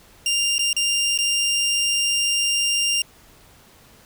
20% pulse tone with dropouts, 2794 Hz, F7, in tune, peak -14 dBFS, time 0.26-3.02 s, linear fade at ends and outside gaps 2 ms, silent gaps 0.582-0.592 / 0.73-0.765 / 1.177-1.187 s, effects pink hiss -51 dBFS RMS until 4.05 s

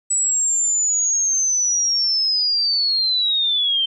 sine linear sweep, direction down, 7902 to 3102 Hz, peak -16 dBFS, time 0.1-3.86 s, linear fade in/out 10 ms, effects none

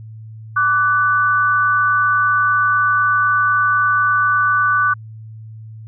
sine tone pair together, 1164 / 1492.1 Hz, D6 / F#6, -16 / +14 cents, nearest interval major third, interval 430 cents, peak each -15 / -15 dBFS, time 0.56-4.94 s, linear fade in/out 10 ms, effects added 110 Hz sine -32 dBFS peak until 5.87 s

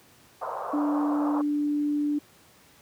white band-pass noise, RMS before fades -33 dBFS, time 0.41-1.42 s, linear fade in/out 10 ms, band 480 to 1200 Hz, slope 48 dB/octave
sine tone, 293.7 Hz, D4, in tune, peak -23 dBFS, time 0.73-2.19 s, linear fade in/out 10 ms
effects pink hiss -56 dBFS RMS until 2.81 s + high-pass 100 Hz 12 dB/octave

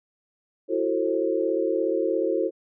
sine chord, F# half-diminished seventh, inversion third, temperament just, 333 / 370 / 444 / 532.8 Hz, E4 / F#4 / A4 / C5, +18 / 0 / +16 / +31 cents, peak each -27 dBFS, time 0.68-2.51 s, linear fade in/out 50 ms, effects none

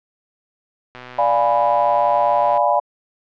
click train, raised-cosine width 0.2 ms, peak -15 dBFS, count 204, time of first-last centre 0.95-2.574 s, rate 125 Hz
sine chord, D diminished seventh, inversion none, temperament equal, 587.3 / 698.5 / 830.6 / 987.8 Hz, D5 / F5 / Ab5 / Cb6, 0 / 0 / 0 / 0 cents, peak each -19 dBFS, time 1.18-2.8 s, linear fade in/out 10 ms
effects low-pass 2000 Hz 12 dB/octave

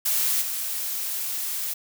blue noise with level steps, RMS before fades -23 / -29 dBFS, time 0.05-1.74 s, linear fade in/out 10 ms, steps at 0.41 s, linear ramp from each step 10 ms, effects none

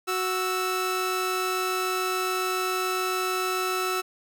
sawtooth tone pair together, 370 / 1318.5 Hz, F#4 / E6, 0 / 0 cents, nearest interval octave + minor seventh, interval 2200 cents, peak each -24 / -24 dBFS, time 0.07-4.02 s, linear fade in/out 20 ms, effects none

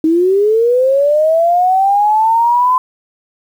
sine linear sweep, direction up, 311.1 to 1025 Hz, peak -8 dBFS, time 0.04-2.78 s, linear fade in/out 2 ms, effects 7-bit

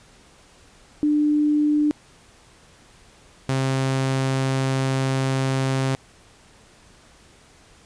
sine / sawtooth tone pair in turn, 298.1 / 133.17 Hz, D4 / C3, +26 / +31 cents, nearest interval octave + major second, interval 1395 cents, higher first, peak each -16 dBFS, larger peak neither, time 1.03-1.91 / 3.49-5.95 s, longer second, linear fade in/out 0 ms, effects pink hiss -52 dBFS RMS until 7.85 s + resampled to 22050 Hz

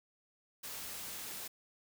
white noise, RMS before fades -44 dBFS, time 0.63-1.48 s, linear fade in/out 10 ms, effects none

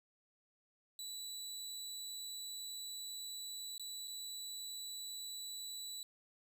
25% pulse tone with dropouts, 3951 Hz, B7, in tune, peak -40 dBFS, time 0.99-6.03 s, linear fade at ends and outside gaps 1 ms, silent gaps 3.78-3.796 / 4.074-4.079 s, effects none

